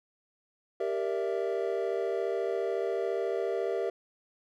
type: chord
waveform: triangle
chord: E half-diminished seventh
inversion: first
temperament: equal with one note detuned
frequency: 392 / 466.2 / 587.3 / 665 Hz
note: G4 / Bb4 / D5 / E5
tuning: 0 / 0 / 0 / +15 cents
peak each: -30 / -31 / -36 / -33 dBFS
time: 0.8-3.9 s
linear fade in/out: 5 ms
effects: none